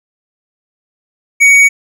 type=tone with tanh clipping; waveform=triangle; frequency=2244 Hz; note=C#7; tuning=21 cents sharp; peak=-5 dBFS; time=1.4-1.69 s; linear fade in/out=20 ms; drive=14 dB; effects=none